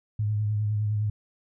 sine tone with vibrato, 105.7 Hz, G#2, 31 cents sharp, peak -23 dBFS, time 0.19-1.1 s, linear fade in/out 5 ms, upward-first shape sine, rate 9.8 Hz, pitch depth 33 cents each way, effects none

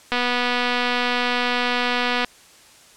click train, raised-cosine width 0.3 ms, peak -6 dBFS, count 522, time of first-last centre 0.12-2.247 s, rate 245 Hz, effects white hiss -49 dBFS RMS until 2.96 s + low-pass 9000 Hz 12 dB/octave

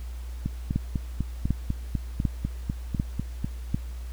two click trains, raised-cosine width 5 ms, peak -11 / -14 dBFS, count 5 / 13, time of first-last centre 0.76-3.745 / 0.46-3.445 s, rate 1.34 / 4.02 Hz, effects added 60 Hz sine -33 dBFS peak until 4.12 s + pink hiss -52 dBFS RMS until 4.12 s

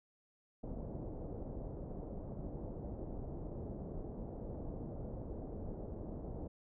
pink low-pass noise, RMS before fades -44 dBFS, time 0.63-6.48 s, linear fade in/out 10 ms, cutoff 630 Hz, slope 24 dB/octave, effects none

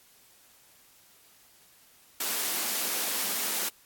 white high-pass noise, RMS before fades -30 dBFS, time 2.2-3.69 s, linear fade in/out 5 ms, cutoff 190 Hz, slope 48 dB/octave, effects white hiss -59 dBFS RMS until 3.85 s + AAC 64 kbps

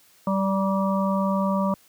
harmonic tone with a mistuned harmonic, 194.4 Hz, G3, 14 cents flat, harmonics 1 / 3 / 5 / 6, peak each -22 / -27 / -29 / -30 dBFS, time 0.27-1.74 s, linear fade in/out 2 ms, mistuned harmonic 5, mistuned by -21 cents, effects white hiss -57 dBFS RMS until 1.88 s + high-pass 80 Hz 12 dB/octave

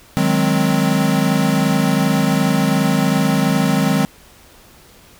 square chord, Ab dominant seventh, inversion second, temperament equal, 155.56 / 185 / 207.7 / 261.6 Hz, Eb3 / Gb3 / Ab3 / C4, 0 / 0 / 0 / 0 cents, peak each -20 dBFS, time 0.17-4.05 s, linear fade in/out 0 ms, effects pink hiss -46 dBFS RMS until 5.19 s

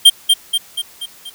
square tone with echo, 3180 Hz, G7, 24 cents sharp, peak -3 dBFS, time 0.05-0.1 s, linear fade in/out 10 ms, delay 240 ms, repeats 5, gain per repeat -5 dB, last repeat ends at 1.3 s, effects white hiss -43 dBFS RMS until 1.34 s

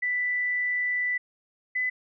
sine tone pair in turn, 1981 / 2007 Hz, B6 / B6, +5 / +27 cents, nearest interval unison, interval 22 cents, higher second, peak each -24 dBFS, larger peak neither, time 0.02-1.18 / 1.75-1.9 s, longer first, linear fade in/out 10 ms, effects none

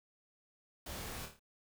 pink noise with echo, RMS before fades -45 dBFS, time 0.86-1.26 s, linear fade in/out 5 ms, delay 27 ms, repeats 5, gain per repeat -5 dB, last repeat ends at 1.395 s, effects none

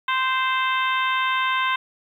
harmonic tone with a mistuned harmonic, 520 Hz, C5, 11 cents flat, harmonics 2 / 3 / 4 / 5 / 6 / 7, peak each -22 / -26 / -28 / -30 / -32 / -33 dBFS, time 0.08-1.76 s, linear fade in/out 5 ms, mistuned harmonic 5, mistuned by +21 cents, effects 9-bit

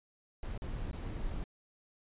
brown noise with dropouts, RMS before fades -38 dBFS, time 0.43-1.44 s, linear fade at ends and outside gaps 1 ms, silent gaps 0.578-0.62 / 0.913-0.93 s, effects resampled to 8000 Hz

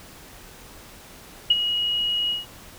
sine tone with ADSR envelope, 2897 Hz, F#7, 37 cents flat, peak -11 dBFS, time 1.5-2.46 s, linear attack 7 ms, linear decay 31 ms, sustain -10 dB, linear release 160 ms, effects pink hiss -45 dBFS RMS until 2.78 s

